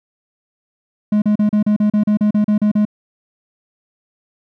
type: tone bursts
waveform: triangle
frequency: 210 Hz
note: G#3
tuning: 19 cents sharp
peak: -9 dBFS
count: 13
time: 1.12-2.852 s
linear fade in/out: 5 ms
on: 100 ms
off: 36 ms
effects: none